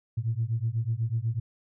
sine beating tone pair, 110.3 / 118.4 Hz, A2 / A#2, +5 / +27 cents, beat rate 8.1 Hz, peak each -28 dBFS, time 0.17-1.4 s, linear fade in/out 10 ms, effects tanh soft clip ceiling -18 dBFS

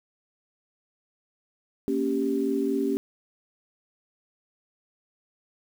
sine chord, G diminished, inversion first, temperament equal, 233.1 / 277.2 / 392 Hz, Bb3 / Db4 / G4, 0 / 0 / 0 cents, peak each -30 / -26 / -27 dBFS, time 1.88-2.97 s, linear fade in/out 0 ms, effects 8-bit

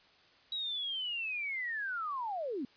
sine linear sweep, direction down, 3882 to 233 Hz, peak -34 dBFS, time 0.52-2.65 s, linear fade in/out 2 ms, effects white hiss -63 dBFS RMS until 2.76 s + resampled to 11025 Hz

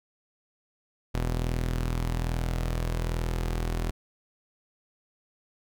sawtooth tone pair together, 41.2 / 123.47 Hz, E1 / B2, 0 / 0 cents, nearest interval octave + perfect fifth, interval 1900 cents, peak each -23 / -33 dBFS, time 1.14-3.91 s, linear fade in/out 10 ms, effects none

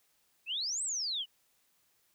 sine exponential two-way sweep, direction up then down, 2500 to 8372 to 2863 Hz, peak -32 dBFS, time 0.46-1.26 s, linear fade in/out 50 ms, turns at 0.83 s, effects white hiss -72 dBFS RMS until 2.14 s

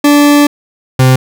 40% pulse tone pair in turn, 290.6 / 129.45 Hz, D4 / C3, -18 / -18 cents, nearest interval octave + major second, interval 1400 cents, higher first, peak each -3 dBFS, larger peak neither, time 0.04-0.47 / 0.99-1.16 s, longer first, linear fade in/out 5 ms, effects none

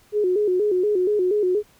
sine tone with vibrato, 390.8 Hz, G4, 5 cents flat, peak -17 dBFS, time 0.12-1.63 s, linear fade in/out 50 ms, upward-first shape square, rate 4.2 Hz, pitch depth 120 cents each way, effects pink hiss -56 dBFS RMS until 1.79 s

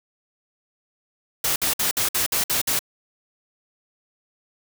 white noise bursts, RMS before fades -22 dBFS, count 8, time 1.44-2.792 s, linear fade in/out 5 ms, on 120 ms, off 56 ms, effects none

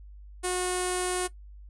sawtooth tone with low-pass filter, 363.3 Hz, F#4, 32 cents flat, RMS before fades -29 dBFS, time 0.43-1.28 s, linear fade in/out 20 ms, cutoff 9200 Hz, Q 7.1, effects noise-tail reverb RT60 0.1 s tail -17 dB re dry + added 50 Hz sine -44 dBFS peak until 1.69 s

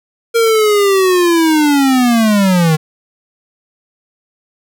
square linear sweep, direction down, 466.2 to 152.2 Hz, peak -9 dBFS, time 0.34-2.77 s, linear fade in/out 20 ms, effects none

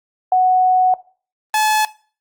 sine / sawtooth tone pair in turn, 740 / 860.1 Hz, F#5 / A5, 0 / -40 cents, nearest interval minor third, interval 260 cents, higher second, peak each -10 dBFS, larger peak neither, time 0.32-0.94 / 1.54-1.85 s, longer first, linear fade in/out 2 ms, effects noise-tail reverb RT60 0.4 s tail -19 dB re dry + Opus 32 kbps

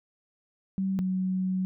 sine tone pair in turn, 191.7 / 186.57 Hz, G3 / F#3, -38 / +15 cents, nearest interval unison, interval 47 cents, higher first, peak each -25 dBFS, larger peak neither, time 0.78-0.99 / 0.99-1.65 s, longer second, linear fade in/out 0 ms, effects none

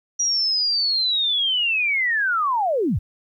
sine linear sweep, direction down, 5800 to 58.27 Hz, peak -18 dBFS, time 0.19-2.99 s, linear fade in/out 10 ms, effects 10-bit

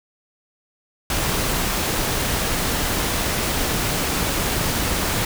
pink noise, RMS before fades -22 dBFS, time 1.1-5.25 s, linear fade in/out 2 ms, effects none

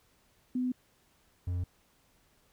sine / triangle tone pair in turn, 251.7 / 88.99 Hz, B3 / F2, +33 / +33 cents, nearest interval octave + tritone, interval 1800 cents, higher first, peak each -28 dBFS, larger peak neither, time 0.55-0.72 / 1.47-1.64 s, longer neither, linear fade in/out 5 ms, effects pink hiss -68 dBFS RMS until 2.52 s

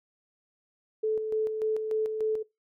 sine tone with tremolo, 435.5 Hz, A4, 18 cents flat, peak -24 dBFS, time 1.03-2.43 s, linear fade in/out 10 ms, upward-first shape square, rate 3.4 Hz, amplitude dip 45%, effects noise-tail reverb RT60 0.2 s tail -21 dB re dry

